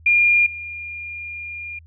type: tone with level steps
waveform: sine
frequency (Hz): 2411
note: D7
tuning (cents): +45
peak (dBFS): -12 / -29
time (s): 0.06-1.79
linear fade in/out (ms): 5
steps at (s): 0.46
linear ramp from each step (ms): 5
effects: added 81 Hz sine -44 dBFS peak until 1.86 s